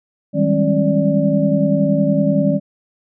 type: tone cluster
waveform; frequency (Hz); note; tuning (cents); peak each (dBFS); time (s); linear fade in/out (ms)
sine; 159 / 193.5 / 204.2 / 273.1 / 584; D#3 / G3 / G#3 / C#4 / D5; +38 / -22 / -29 / -26 / -10; -19; 0.33-2.6; 50
effects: none